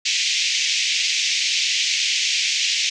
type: band-pass noise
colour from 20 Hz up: pink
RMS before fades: -21 dBFS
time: 0.05-2.9 s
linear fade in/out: 10 ms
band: 2200 to 6700 Hz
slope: 48 dB/octave
effects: none